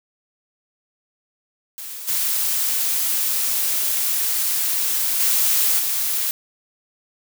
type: noise with level steps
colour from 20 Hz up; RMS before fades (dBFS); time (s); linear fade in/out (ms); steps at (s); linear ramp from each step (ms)
blue; -33 / -21 / -18 / -22; 1.78-6.31; 0; 2.07 / 5.19 / 5.78; 20
effects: none